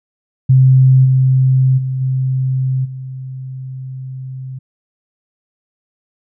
sine tone with level steps, 130.81 Hz, C3, in tune, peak -5 / -8 / -16 / -13 / -24 dBFS, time 0.49-4.59 s, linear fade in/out 10 ms, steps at 1.04 / 1.77 / 2 / 2.84 s, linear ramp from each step 20 ms, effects none

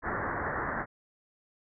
white low-pass noise, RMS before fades -33 dBFS, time 0.02-0.86 s, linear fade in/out 50 ms, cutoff 1900 Hz, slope 96 dB/octave, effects none

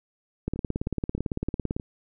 two click trains, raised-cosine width 3 ms, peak -23 / -14 dBFS, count 5 / 24, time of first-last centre 0.56-1.798 / 0.48-1.765 s, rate 3.23 / 17.9 Hz, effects none

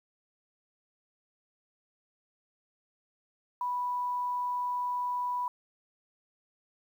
sine tone, 985 Hz, B5, 5 cents flat, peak -29 dBFS, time 3.61-5.48 s, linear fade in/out 2 ms, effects 10-bit

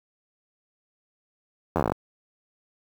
slowing click train, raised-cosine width 1 ms, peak -9 dBFS, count 11, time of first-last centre 1.76-1.919 s, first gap 11 ms, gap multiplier 1.08, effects high-pass 60 Hz 12 dB/octave + 7-bit

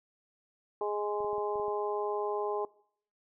harmonic tone, 207.7 Hz, G#3, in tune, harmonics 2 / 3 / 4 / 5, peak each -32 / -39 / -36 / -39 dBFS, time 0.81-2.65 s, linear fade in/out 2 ms
clicks, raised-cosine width 2 ms, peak -38 dBFS, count 7, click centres 1.205 / 1.246 / 1.331 / 1.382 / 1.557 / 1.598 / 1.682 s
effects noise-tail reverb RT60 0.6 s tail -22 dB re dry

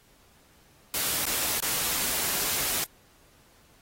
white noise with dropouts, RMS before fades -28 dBFS, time 0.94-2.84 s, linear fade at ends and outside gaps 1 ms, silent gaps 1.255-1.265 / 1.603-1.624 s, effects pink hiss -60 dBFS RMS until 3.81 s + AAC 48 kbps

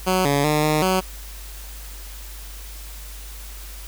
10% pulse tone with pitch steps, 185.7 / 141.9 / 151.2 / 153.2 / 187 Hz, F#3 / C#3 / D#3 / D#3 / F#3, +7 / +41 / -49 / -27 / +19 cents, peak -9 dBFS, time 0.06-1.01 s, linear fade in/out 20 ms, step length 190 ms, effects added 50 Hz sine -35 dBFS peak until 3.87 s + white hiss -41 dBFS RMS until 3.87 s

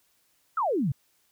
sine exponential sweep, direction down, 1396.9 to 120 Hz, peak -23 dBFS, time 0.57-0.92 s, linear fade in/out 5 ms, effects white hiss -68 dBFS RMS until 1.31 s

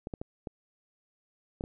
clicks, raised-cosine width 2 ms, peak -23 dBFS, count 6, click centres 0.071 / 0.138 / 0.215 / 0.472 / 1.609 / 1.639 s, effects none

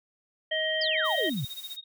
harmonic tone, 629 Hz, D#5, 19 cents sharp, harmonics 1 / 3 / 5, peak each -30 / -30 / -30 dBFS, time 0.51-1.3 s, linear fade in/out 10 ms
sine exponential sweep, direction down, 5274 to 116.54 Hz, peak -28 dBFS, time 0.81-1.45 s, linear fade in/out 5 ms
sine tone with tremolo, 3729 Hz, A#7, in tune, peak -34 dBFS, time 0.97-1.84 s, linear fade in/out 10 ms, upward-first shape sine, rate 15 Hz, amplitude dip 100%
blue noise, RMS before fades -45 dBFS, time 1.04-1.77 s, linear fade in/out 20 ms
effects none

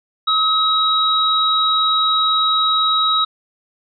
sine tone pair together, 1278 / 3830 Hz, D#6 / A#7, +46 / +46 cents, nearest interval octave + perfect fifth, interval 1900 cents, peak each -16 dBFS, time 0.27-3.25 s, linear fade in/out 10 ms, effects none

